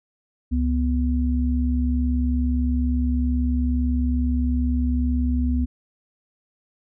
sine tone pair together, 69.18 / 246.9 Hz, C#2 / B3, -3 / 0 cents, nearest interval octave + minor seventh, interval 2203 cents, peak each -20 / -23 dBFS, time 0.51-5.66 s, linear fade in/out 20 ms, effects none

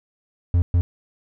triangle tone bursts at uneven times, 87.31 Hz, F2, in tune, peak -12 dBFS, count 2, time 0.54-0.62 / 0.74-0.81 s, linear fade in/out 0 ms, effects none

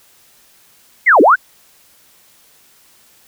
sine linear two-way sweep, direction down then up, 2217 to 254.4 to 1625 Hz, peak -5 dBFS, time 1.06-1.36 s, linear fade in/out 20 ms, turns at 1.21 s, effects white hiss -50 dBFS RMS until 3.27 s

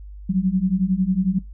sine beating tone pair, 181.2 / 192.2 Hz, F#3 / G3, -36 / -34 cents, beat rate 11 Hz, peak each -20 dBFS, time 0.29-1.39 s, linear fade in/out 10 ms, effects noise-tail reverb RT60 0.2 s tail -22 dB re dry + added 50 Hz sine -35 dBFS peak until 1.53 s

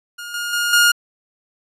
sawtooth tone with level steps, 1423 Hz, F6, 32 cents sharp, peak -26 / -19 / -14 / -7 dBFS, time 0.18-0.92 s, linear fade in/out 10 ms, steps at 0.34 / 0.53 / 0.73 s, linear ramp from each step 2 ms, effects resampled to 32000 Hz

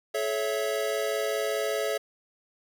square chord, A major, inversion none, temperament equal with one note detuned, 429 / 554.4 / 659.3 Hz, A4 / C#5 / E5, -44 / 0 / 0 cents, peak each -31 / -32 / -32 dBFS, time 0.14-1.98 s, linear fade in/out 10 ms, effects none

